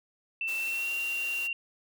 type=tone with pitch glide; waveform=sine; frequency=2673 to 2761 Hz; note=E7 to F7; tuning=+23 to -20 cents; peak=-29 dBFS; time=0.41-1.53 s; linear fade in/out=2 ms; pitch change=+57 cents; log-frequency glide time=0.58-0.92 s
type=high-pass noise; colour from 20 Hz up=white; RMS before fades=-43 dBFS; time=0.47-1.48 s; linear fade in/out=20 ms; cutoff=280 Hz; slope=24 dB/octave
effects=none